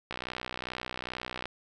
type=click train; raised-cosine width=0.3 ms; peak=-19 dBFS; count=85; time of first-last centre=0.11-1.456 s; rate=62.4 Hz; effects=none